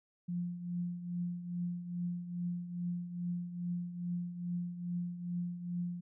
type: tone with tremolo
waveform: sine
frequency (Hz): 175.4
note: F3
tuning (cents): +8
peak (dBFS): -32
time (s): 0.28-6.01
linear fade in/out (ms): 10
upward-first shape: triangle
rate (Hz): 2.4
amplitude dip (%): 70
effects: none